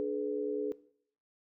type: chord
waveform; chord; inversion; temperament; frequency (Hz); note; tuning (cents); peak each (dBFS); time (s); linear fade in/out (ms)
sine; G# diminished; second; equal with one note detuned; 293.7 / 423.8 / 493.9; D4 / G#4 / B4; 0 / +35 / 0; -37 / -32 / -38; 0-0.72; 0
effects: noise-tail reverb RT60 0.6 s tail -19 dB re dry